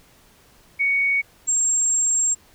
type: tone pair in turn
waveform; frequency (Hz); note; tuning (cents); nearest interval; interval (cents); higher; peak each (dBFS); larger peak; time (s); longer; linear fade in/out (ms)
sine; 2232 / 7508; C#7 / A#8; +11 / +11; octave + major sixth; 2100; second; -17; neither; 0.79-1.22 / 1.47-2.35; second; 20
effects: pink hiss -54 dBFS RMS until 2.54 s